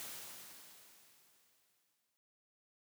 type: noise with exponential decay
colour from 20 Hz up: white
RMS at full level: -45 dBFS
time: 0-2.17 s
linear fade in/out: 0 ms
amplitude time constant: 470 ms
effects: noise-tail reverb RT60 0.4 s tail -23 dB re dry + high-pass 100 Hz 12 dB/octave